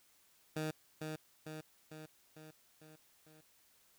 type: tone with echo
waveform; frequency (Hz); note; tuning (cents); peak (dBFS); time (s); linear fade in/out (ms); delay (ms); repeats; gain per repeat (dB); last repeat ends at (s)
15% pulse; 155.56; D#3; 0; -30; 0.56-0.71; 5; 450; 6; -4; 3.41
effects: white hiss -69 dBFS RMS until 3.98 s